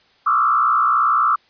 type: tone with frequency modulation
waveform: sine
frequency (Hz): 1241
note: D#6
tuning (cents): -5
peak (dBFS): -13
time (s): 0.26-1.36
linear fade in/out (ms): 10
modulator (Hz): 61.8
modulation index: 1.9
effects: white hiss -56 dBFS RMS until 1.49 s + resampled to 11025 Hz